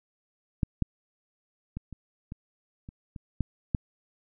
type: clicks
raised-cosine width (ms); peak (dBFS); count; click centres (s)
5; -12 / -12 / -22 / -28 / -25 / -29 / -27 / -14 / -12; 9; 0.632 / 0.823 / 1.77 / 1.927 / 2.321 / 2.889 / 3.162 / 3.407 / 3.748
effects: none